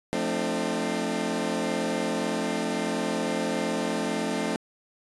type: chord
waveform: 20% pulse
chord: D minor seventh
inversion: first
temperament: equal with one note detuned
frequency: 174.61 / 220 / 261.6 / 299.5 Hz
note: F3 / A3 / C4 / D4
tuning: 0 / 0 / 0 / +34 cents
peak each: -29 / -25 / -27 / -27 dBFS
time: 0.13-4.56 s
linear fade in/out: 0 ms
effects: resampled to 24000 Hz